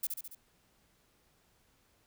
violet noise with echo, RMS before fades -33 dBFS, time 0.03-0.07 s, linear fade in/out 5 ms, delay 70 ms, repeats 4, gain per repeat -4 dB, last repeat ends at 0.35 s, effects pink hiss -70 dBFS RMS until 2.06 s

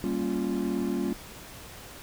triangle chord, G half-diminished seventh, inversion none, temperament equal, 196 / 233.1 / 277.2 / 349.2 Hz, G3 / Bb3 / Db4 / F4, 0 / 0 / 0 / 0 cents, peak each -30 dBFS, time 0.04-1.13 s, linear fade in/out 0 ms, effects pink hiss -45 dBFS RMS until 2.02 s

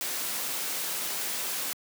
white noise, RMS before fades -32 dBFS, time 0.01-1.73 s, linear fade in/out 0 ms, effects high-pass 200 Hz 12 dB/octave

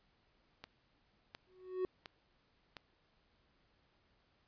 click train, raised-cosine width 0.2 ms, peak -29 dBFS, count 4, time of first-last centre 0.64-2.768 s, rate 1.41 Hz
triangle tone with exponential growth, 370 Hz, F#4, in tune, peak -29 dBFS, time 1.47-1.85 s, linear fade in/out 1 ms, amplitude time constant 82 ms
effects pink hiss -74 dBFS RMS until 4.47 s + resampled to 11025 Hz

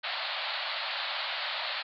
white band-pass noise, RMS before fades -34 dBFS, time 0.03-1.83 s, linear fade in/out 20 ms, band 560 to 4500 Hz, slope 96 dB/octave, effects none

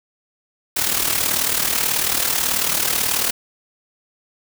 white noise with amplitude modulation, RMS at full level -17 dBFS, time 0.76-3.31 s, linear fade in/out 10 ms, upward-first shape sine, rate 38.3 Hz, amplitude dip 65%, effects none

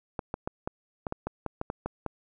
clicks, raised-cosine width 1 ms, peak -17 dBFS, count 12, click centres 0.192 / 0.341 / 0.475 / 0.675 / 1.068 / 1.124 / 1.27 / 1.463 / 1.614 / 1.701 / 1.86 / 2.063 s, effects none

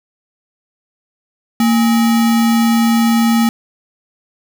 sine tone with sample-and-hold, 229.4 Hz, A#3, 28 cents flat, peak -9 dBFS, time 1.6-3.49 s, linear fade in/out 2 ms, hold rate 1050 Hz, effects none

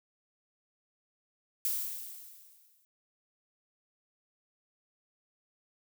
violet noise with exponential decay, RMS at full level -30 dBFS, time 1.65-2.85 s, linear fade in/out 1 ms, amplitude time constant 260 ms, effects none

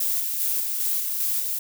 violet noise with tremolo, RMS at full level -24 dBFS, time 0-1.59 s, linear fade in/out 5 ms, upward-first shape square, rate 2.5 Hz, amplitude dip 30%, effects none

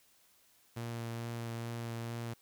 sawtooth tone with vibrato, 116.54 Hz, A#2, in tune, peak -34 dBFS, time 0.76-2.34 s, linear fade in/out 10 ms, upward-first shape sine, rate 2.3 Hz, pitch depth 13 cents each way, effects white hiss -67 dBFS RMS until 2.41 s

